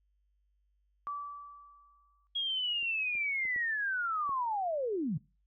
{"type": "tone with exponential decay", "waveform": "sine", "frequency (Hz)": 1156, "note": "D6", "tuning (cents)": -28, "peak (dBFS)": -33, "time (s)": [1.07, 2.27], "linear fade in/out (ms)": 0, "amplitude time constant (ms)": 260}
{"type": "linear sweep", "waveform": "sine", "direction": "down", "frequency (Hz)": [3305, 127.7], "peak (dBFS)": -30, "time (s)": [2.35, 5.18], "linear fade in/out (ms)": 10}
{"type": "clicks", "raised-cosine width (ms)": 2, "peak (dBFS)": [-45, -42, -41, -38, -37], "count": 5, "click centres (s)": [2.828, 3.153, 3.453, 3.562, 4.293]}
{"effects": ["noise-tail reverb RT60 0.3 s tail -20 dB re dry", "added 50 Hz sine -70 dBFS peak until 5.46 s"]}